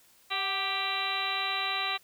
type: harmonic tone with a mistuned harmonic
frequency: 392.3 Hz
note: G4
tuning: 1 cent sharp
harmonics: 1 / 2 / 3 / 4 / 5 / 6 / 7 / 8 / 9 / 10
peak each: -46 / -37 / -35 / -43 / -38 / -36 / -37 / -40 / -44 / -34 dBFS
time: 0.3-1.98 s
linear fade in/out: 20 ms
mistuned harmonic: 2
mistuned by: -52 cents
effects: white hiss -61 dBFS RMS until 2.03 s